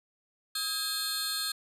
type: tone cluster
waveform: sawtooth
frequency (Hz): 1273 / 1620 / 3583 / 4243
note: D#6 / G#6 / A7 / C8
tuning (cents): +39 / -43 / +31 / +23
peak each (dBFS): -38 / -36 / -35 / -29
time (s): 0.55-1.52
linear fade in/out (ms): 5
effects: resampled to 32000 Hz